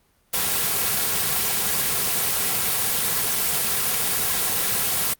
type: noise with comb filter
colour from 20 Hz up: white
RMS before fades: -22 dBFS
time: 0.33-5.14 s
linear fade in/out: 10 ms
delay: 3.3 ms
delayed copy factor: -0.55
effects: pink hiss -63 dBFS RMS until 5.19 s + Opus 24 kbps